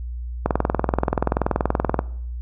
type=click train; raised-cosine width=1 ms; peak=-4 dBFS; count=33; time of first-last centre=0.46-1.991 s; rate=20.9 Hz; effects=noise-tail reverb RT60 0.7 s tail -21 dB re dry + added 60 Hz sine -27 dBFS peak until 2.41 s